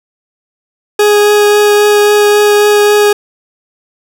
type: tone with vibrato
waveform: 40% pulse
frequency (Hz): 415.3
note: G#4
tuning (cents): 0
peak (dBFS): -4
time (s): 0.99-3.13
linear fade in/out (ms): 5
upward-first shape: triangle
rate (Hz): 3.7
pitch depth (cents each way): 9
effects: none